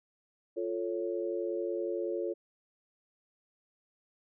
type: chord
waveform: sine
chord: F augmented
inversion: none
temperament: equal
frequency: 349.2 / 440 / 554.4 Hz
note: F4 / A4 / C#5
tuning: 0 / 0 / 0 cents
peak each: -34 / -36 / -37 dBFS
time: 0.56-2.34 s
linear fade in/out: 20 ms
effects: none